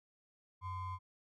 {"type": "ring-modulated tone", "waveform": "triangle", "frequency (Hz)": 558, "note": "C#5", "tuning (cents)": 11, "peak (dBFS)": -34, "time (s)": [0.61, 0.99], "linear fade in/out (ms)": 50, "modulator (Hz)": 466, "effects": []}